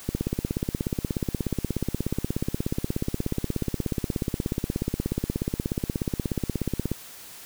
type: click train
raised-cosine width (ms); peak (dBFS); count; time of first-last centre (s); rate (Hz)
3; -12; 115; 0.09-6.916; 16.7
effects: white hiss -44 dBFS RMS until 7.45 s